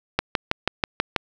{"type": "click train", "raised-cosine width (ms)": 0.3, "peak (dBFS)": -3, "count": 7, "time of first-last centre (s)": [0.19, 1.162], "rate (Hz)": 6.17, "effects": ["7-bit"]}